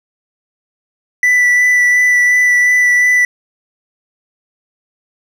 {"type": "tone with vibrato", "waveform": "triangle", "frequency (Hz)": 1975.5, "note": "B6", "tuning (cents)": 0, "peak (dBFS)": -6, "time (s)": [1.23, 3.25], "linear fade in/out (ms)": 2, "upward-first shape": "sine", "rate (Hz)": 2.8, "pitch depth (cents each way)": 12, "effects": []}